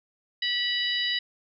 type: harmonic tone with a mistuned harmonic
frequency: 973 Hz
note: B5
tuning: 26 cents flat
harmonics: 2 / 3 / 4 / 5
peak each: -30 / -29 / -29 / -34 dBFS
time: 0.42-1.19 s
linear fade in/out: 5 ms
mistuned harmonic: 3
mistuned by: +28 cents
effects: none